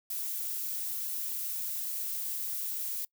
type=noise; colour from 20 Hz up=violet; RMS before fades=-35 dBFS; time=0.1-3.05 s; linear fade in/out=5 ms; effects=noise-tail reverb RT60 0.1 s tail -24 dB re dry